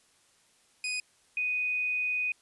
sawtooth / sine tone pair in turn, 2489 / 2489 Hz, D#7 / D#7, 0 / 0 cents, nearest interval unison, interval 0 cents, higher neither, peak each -27 dBFS, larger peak neither, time 0.84-1 / 1.37-2.32 s, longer second, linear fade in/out 2 ms, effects white hiss -65 dBFS RMS until 2.41 s + resampled to 24000 Hz

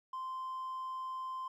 triangle tone, 1040 Hz, C6, 11 cents flat, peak -35 dBFS, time 0.13-1.48 s, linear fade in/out 5 ms, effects tanh soft clip ceiling -33 dBFS

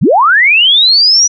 sine linear sweep, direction up, 83.4 to 5920 Hz, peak -4 dBFS, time 0.01-1.28 s, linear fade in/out 20 ms, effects none

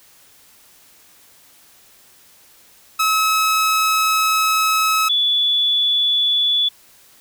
sawtooth / sine tone pair in turn, 1288 / 3439 Hz, E6 / A7, -41 / -40 cents, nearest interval octave + perfect fourth, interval 1701 cents, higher second, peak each -11 / -14 dBFS, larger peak first, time 2.99-5.09 / 5.09-6.69 s, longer first, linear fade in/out 10 ms, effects white hiss -50 dBFS RMS until 7.2 s

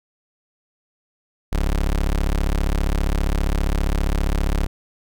30% pulse tone, 35 Hz, C#1, 18 cents sharp, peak -15 dBFS, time 1.52-4.67 s, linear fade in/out 10 ms, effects none

